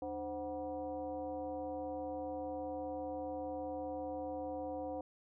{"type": "tone with frequency modulation", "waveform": "sine", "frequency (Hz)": 520, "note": "C5", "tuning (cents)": -11, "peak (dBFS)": -38, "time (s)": [0.02, 5.01], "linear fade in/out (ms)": 2, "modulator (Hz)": 221, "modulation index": 1.2, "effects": []}